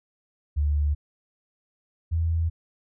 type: tone pair in turn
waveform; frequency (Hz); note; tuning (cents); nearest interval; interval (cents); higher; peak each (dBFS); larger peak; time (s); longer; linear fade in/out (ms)
sine; 73.42 / 82.41; D2 / E2; 0 / 0; major second; 200; second; -20 / -21; first; 0.56-0.95 / 2.11-2.5; neither; 20
effects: none